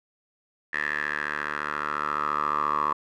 10% pulse tone with band-pass filter sweep, 74.4 Hz, D2, 23 cents sharp, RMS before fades -28 dBFS, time 0.73-2.93 s, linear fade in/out 5 ms, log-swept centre 1800 to 1100 Hz, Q 7.7, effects none

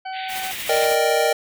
harmonic tone, 758 Hz, F#5, 42 cents sharp, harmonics 1 / 2 / 3 / 4 / 6, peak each -28 / -37 / -40 / -42 / -45 dBFS, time 0.05-0.52 s, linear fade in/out 10 ms
pink band-pass noise, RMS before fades -34 dBFS, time 0.12-0.88 s, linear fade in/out 50 ms, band 1800 to 3900 Hz, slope 96 dB/octave
white noise with tremolo, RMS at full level -30 dBFS, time 0.28-0.98 s, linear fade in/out 50 ms, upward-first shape sine, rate 13 Hz, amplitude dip 40%
square chord, Eb major seventh, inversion second, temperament equal, 466.2 / 587.3 / 622.3 / 784 Hz, Bb4 / D5 / Eb5 / G5, 0 / 0 / 0 / 0 cents, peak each -22 / -25 / -22 / -23 dBFS, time 0.69-1.33 s, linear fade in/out 5 ms
effects none

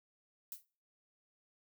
violet noise with exponential decay, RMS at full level -40 dBFS, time 0.52-0.65 s, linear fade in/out 1 ms, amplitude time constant 27 ms, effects noise-tail reverb RT60 0.4 s tail -22 dB re dry

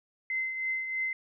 sine tone with tremolo, 2063 Hz, C7, 25 cents flat, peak -27 dBFS, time 0.3-1.13 s, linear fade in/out 2 ms, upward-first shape triangle, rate 3.1 Hz, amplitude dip 55%, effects none

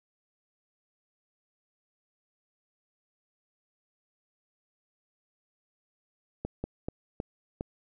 slowing click train, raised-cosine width 2 ms, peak -19 dBFS, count 5, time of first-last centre 6.45-7.609 s, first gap 190 ms, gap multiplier 1.29, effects none

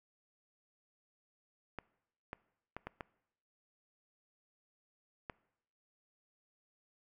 clicks, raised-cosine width 0.5 ms, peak -26 dBFS, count 6, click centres 1.787 / 2.331 / 2.766 / 2.87 / 3.008 / 5.298 s, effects noise-tail reverb RT60 0.8 s tail -22 dB re dry

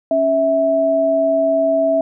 sine tone pair together, 277.2 / 654.2 Hz, C#4 / E5, 0 / -13 cents, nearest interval octave + minor third, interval 1487 cents, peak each -21 / -13 dBFS, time 0.11-2.01 s, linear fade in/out 2 ms, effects none

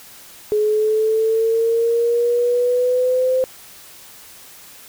sine exponential sweep, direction up, 421.1 to 519 Hz, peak -14 dBFS, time 0.52-3.44 s, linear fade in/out 0 ms, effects white hiss -42 dBFS RMS until 4.88 s

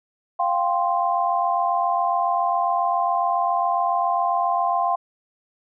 sine chord, F suspended second, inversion none, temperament just, 698.5 / 785.8 / 1047.7 Hz, F5 / G5 / C6, 0 / +4 / +2 cents, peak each -22 / -24 / -23 dBFS, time 0.39-4.96 s, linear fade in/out 10 ms, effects none

